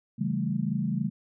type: chord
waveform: sine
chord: A dominant seventh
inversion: first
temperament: equal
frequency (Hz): 138.59 / 164.81 / 196 / 220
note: C#3 / E3 / G3 / A3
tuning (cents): 0 / 0 / 0 / 0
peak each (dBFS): -32 / -32 / -30 / -31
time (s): 0.18-1.1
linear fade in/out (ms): 20
effects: none